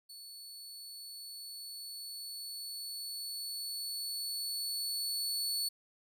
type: tone with level ramp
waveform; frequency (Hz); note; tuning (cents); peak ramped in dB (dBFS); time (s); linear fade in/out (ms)
sawtooth; 4435; C#8; 0; -45 to -29; 0.09-5.69; 10
effects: none